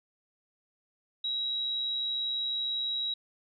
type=tone; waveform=sine; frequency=3858 Hz; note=B7; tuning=41 cents flat; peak=-29 dBFS; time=1.24-3.14 s; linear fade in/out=5 ms; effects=none